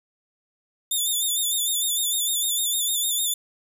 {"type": "tone with vibrato", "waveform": "10% pulse", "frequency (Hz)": 3570, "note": "A7", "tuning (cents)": 24, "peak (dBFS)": -15, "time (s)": [0.91, 3.34], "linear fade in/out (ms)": 5, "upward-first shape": "sine", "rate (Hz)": 6.6, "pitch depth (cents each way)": 70, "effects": []}